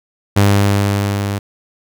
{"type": "tone with level ramp", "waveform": "sawtooth", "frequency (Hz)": 100.6, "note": "G2", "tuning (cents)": 45, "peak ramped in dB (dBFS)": [-4, -14], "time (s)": [0.36, 1.39], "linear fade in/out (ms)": 10, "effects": []}